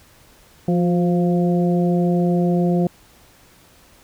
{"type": "harmonic tone with a mistuned harmonic", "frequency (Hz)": 174.61, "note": "F3", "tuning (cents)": 0, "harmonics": [1, 2, 3, 4], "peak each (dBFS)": [-16, -22, -26, -28], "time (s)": [0.68, 2.87], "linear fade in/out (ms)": 2, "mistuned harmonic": 2, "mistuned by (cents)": 34, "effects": ["pink hiss -51 dBFS RMS until 4.03 s"]}